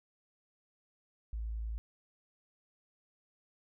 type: tone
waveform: sine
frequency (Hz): 55.2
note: A1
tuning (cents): +6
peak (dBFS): -35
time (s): 1.33-1.78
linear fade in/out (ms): 0
effects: none